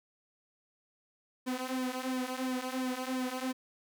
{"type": "tone with flanger", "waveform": "sawtooth", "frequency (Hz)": 256.2, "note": "C4", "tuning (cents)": -36, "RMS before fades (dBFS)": -35, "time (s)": [1.46, 3.53], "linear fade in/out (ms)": 20, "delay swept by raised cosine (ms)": [1.4, 4.5], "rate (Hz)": 2.9, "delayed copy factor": -0.8, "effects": []}